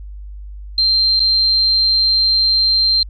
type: tone with dropouts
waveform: sine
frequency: 4154 Hz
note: C8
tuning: 13 cents flat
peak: -11 dBFS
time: 0.78-3.03 s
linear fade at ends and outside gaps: 2 ms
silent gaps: 1.195-1.202 s
effects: added 50 Hz sine -29 dBFS peak until 3.09 s

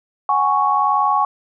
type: chord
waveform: sine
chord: F# suspended second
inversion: none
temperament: equal with one note detuned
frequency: 749.5 / 830.6 / 1108.7 Hz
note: F#5 / G#5 / C#6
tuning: +22 / 0 / 0 cents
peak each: -22 / -18 / -16 dBFS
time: 0.29-1.25 s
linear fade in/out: 2 ms
effects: none

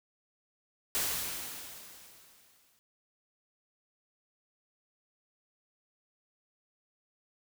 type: noise with exponential decay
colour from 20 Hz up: white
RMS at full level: -30 dBFS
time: 0.95-2.79 s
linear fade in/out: 0 ms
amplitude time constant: 400 ms
effects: none

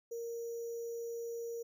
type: tone with sample-and-hold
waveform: sine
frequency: 466.2 Hz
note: A#4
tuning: in tune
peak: -38 dBFS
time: 0.11-1.63 s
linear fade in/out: 10 ms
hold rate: 6300 Hz
effects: none

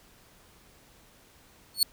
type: tone with exponential growth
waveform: sawtooth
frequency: 4400 Hz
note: C#8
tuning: 14 cents flat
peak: -13 dBFS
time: 1.74-1.83 s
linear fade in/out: 2 ms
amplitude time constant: 19 ms
effects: pink hiss -58 dBFS RMS until 1.92 s

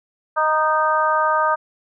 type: harmonic tone with a mistuned harmonic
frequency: 311.1 Hz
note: D#4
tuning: in tune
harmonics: 2 / 3 / 4 / 5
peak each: -22 / -20 / -19 / -24 dBFS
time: 0.36-1.56 s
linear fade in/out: 20 ms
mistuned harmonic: 4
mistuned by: -17 cents
effects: none

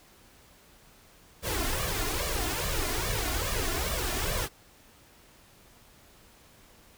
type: noise with flanger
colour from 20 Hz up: pink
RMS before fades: -30 dBFS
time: 1.42-4.49 s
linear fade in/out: 50 ms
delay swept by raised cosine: 1.7 to 2.9 ms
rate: 2.4 Hz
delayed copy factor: +0.8
effects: pink hiss -57 dBFS RMS until 6.97 s

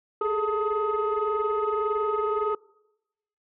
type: tone cluster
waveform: sine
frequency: 404 / 421.6 / 443.3 / 892 / 1260 Hz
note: G#4 / G#4 / A4 / A5 / D#6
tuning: -48 / +26 / +13 / +23 / +21 cents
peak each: -34 / -25 / -31 / -33 / -27 dBFS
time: 0.21-2.55 s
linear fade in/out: 5 ms
effects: noise-tail reverb RT60 0.9 s tail -23 dB re dry + tanh soft clip ceiling -17 dBFS

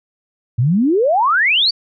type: exponential sweep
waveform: sine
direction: up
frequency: 110 to 4727 Hz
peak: -11 dBFS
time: 0.58-1.71 s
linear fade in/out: 10 ms
effects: none

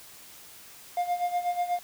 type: tone with tremolo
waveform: triangle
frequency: 707 Hz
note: F5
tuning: 21 cents sharp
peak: -21 dBFS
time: 0.97-1.79 s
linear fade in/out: 2 ms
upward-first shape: sine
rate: 8.2 Hz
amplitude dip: 75%
effects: white hiss -49 dBFS RMS until 1.83 s

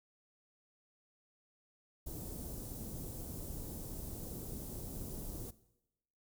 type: band-stop noise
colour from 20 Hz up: pink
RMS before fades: -44 dBFS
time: 2.06-5.51 s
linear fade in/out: 10 ms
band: 420 to 10000 Hz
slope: 12 dB/octave
effects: noise-tail reverb RT60 0.9 s tail -18 dB re dry

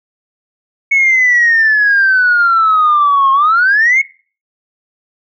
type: exponential two-way sweep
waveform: sine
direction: down then up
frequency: 2217 to 1070 to 2217 Hz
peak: -6 dBFS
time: 0.91-4.02 s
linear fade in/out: 10 ms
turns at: 3.32 s
effects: noise-tail reverb RT60 0.4 s tail -21 dB re dry + tanh soft clip ceiling -3 dBFS

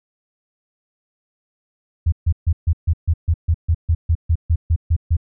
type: tone bursts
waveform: sine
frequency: 82.4 Hz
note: E2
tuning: in tune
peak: -12 dBFS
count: 16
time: 2.06-5.168 s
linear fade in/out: 10 ms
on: 63 ms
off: 140 ms
effects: none

